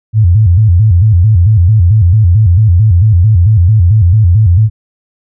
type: tone with vibrato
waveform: sine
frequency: 97.4 Hz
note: G2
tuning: 11 cents flat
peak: -3 dBFS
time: 0.13-4.7 s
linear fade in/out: 50 ms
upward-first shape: square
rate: 4.5 Hz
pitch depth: 200 cents each way
effects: none